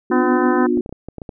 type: chord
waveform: sine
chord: B diminished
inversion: none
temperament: just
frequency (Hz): 246.9 / 296.3 / 355.6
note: B3 / D4 / F4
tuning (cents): 0 / +15 / +31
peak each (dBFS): -19 / -21 / -18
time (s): 0.1-0.81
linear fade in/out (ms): 5
type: harmonic tone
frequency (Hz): 253.7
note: B3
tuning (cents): +47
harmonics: 1 / 2 / 3 / 4 / 5 / 6 / 7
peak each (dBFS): -23 / -26 / -24 / -23 / -27 / -27 / -31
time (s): 0.11-0.67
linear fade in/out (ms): 10
type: clicks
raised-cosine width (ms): 2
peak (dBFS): -18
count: 8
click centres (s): 0.774 / 0.861 / 0.893 / 0.926 / 1.086 / 1.183 / 1.218 / 1.292
effects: none